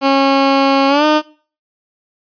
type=tone with pitch glide; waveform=15% pulse; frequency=273.2 to 304.9 Hz; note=C#4 to D#4; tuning=-25 to -35 cents; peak=-3 dBFS; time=0.01-1.22 s; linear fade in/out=50 ms; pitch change=+190 cents; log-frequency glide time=0.88-1.05 s; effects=noise-tail reverb RT60 0.4 s tail -19 dB re dry + resampled to 11025 Hz